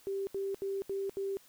sine tone bursts, 392 Hz, G4, in tune, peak -32 dBFS, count 5, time 0.07-1.37 s, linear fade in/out 0 ms, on 200 ms, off 75 ms, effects white hiss -61 dBFS RMS until 1.48 s

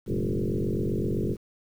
sine tone with frequency modulation, 111.5 Hz, A2, 23 cents sharp, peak -24 dBFS, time 0.06-1.37 s, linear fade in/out 50 ms, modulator 47.8 Hz, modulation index 6.8, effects 9-bit

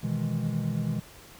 triangle chord, E major seventh, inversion second, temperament equal, 123.47 / 155.56 / 164.81 / 207.7 Hz, B2 / D#3 / E3 / G#3, 0 / 0 / 0 / 0 cents, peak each -30 dBFS, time 0.03-1 s, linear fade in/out 10 ms, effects pink hiss -50 dBFS RMS until 1.39 s

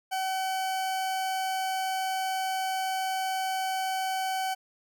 40% pulse tone, 759 Hz, F#5, 44 cents sharp, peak -27 dBFS, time 0.11-4.55 s, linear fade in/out 20 ms, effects none

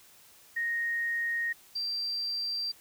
sine tone pair in turn, 1864.7 / 4707 Hz, A#6 / D8, 0 / +3 cents, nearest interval octave + major third, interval 1603 cents, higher second, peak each -28 / -30 dBFS, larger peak first, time 0.56-1.53 / 1.75-2.72 s, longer neither, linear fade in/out 10 ms, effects white hiss -57 dBFS RMS until 2.8 s

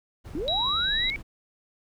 brown noise, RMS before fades -39 dBFS, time 0.24-1.23 s, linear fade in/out 20 ms
sine linear sweep, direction up, 266.6 to 2279 Hz, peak -28 dBFS, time 0.35-1.16 s, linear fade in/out 0 ms
sine tone, 3875 Hz, B7, 34 cents flat, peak -24 dBFS, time 0.48-1.1 s, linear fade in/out 0 ms
effects none

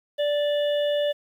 harmonic tone, 585 Hz, D5, 7 cents flat, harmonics 1 / 3 / 5 / 6, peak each -21 / -37 / -35 / -36 dBFS, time 0.18-1.13 s, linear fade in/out 20 ms, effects 9-bit

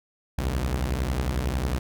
sawtooth beating tone pair, 61.74 / 72.74 Hz, B1 / D2, 0 / -16 cents, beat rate 11 Hz, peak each -22 / -25 dBFS, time 0.38-1.79 s, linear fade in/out 5 ms, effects none

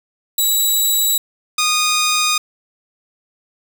10% pulse tone pair in turn, 3904 / 1233.2 Hz, B7 / D#6, -21 / -16 cents, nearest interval octave + minor sixth, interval 1995 cents, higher first, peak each -6 dBFS, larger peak neither, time 0.38-1.18 / 1.58-2.38 s, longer neither, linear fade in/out 5 ms, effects 7-bit

